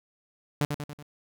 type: tone with echo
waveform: sawtooth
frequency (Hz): 146.83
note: D3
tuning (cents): 0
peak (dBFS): -19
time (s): 0.61-0.65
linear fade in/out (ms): 0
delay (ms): 94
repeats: 4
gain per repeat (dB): -5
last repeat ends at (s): 1.026
effects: none